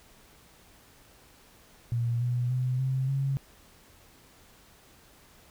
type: tone with pitch steps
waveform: sine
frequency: 118.1 / 122.48 / 127.02 / 131.72 / 136.6 Hz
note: A#2 / B2 / B2 / C3 / C#3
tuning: +23 / -14 / +49 / +12 / -25 cents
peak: -25 dBFS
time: 1.92-3.37 s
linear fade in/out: 0 ms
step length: 290 ms
effects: pink hiss -57 dBFS RMS until 5.5 s